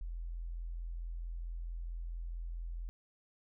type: tone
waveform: sine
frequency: 42.26 Hz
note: E1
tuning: 44 cents sharp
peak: -38 dBFS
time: 0.01-2.89 s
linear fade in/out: 0 ms
effects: none